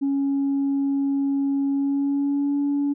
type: tone with pitch glide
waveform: sine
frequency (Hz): 277.2 to 284.7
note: C#4 to C#4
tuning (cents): 0 to +46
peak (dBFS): -18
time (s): 0.01-2.94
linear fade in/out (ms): 20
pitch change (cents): +46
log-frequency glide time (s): 1.71-2.58
effects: tanh soft clip ceiling -17 dBFS